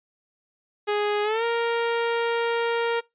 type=tone with pitch glide; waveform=sawtooth; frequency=415.3 to 466.2 Hz; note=G#4 to A#4; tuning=0 to 0 cents; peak=-18 dBFS; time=0.87-3.01 s; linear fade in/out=20 ms; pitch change=+200 cents; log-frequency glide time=1.23-1.44 s; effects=noise-tail reverb RT60 0.2 s tail -23 dB re dry + resampled to 8000 Hz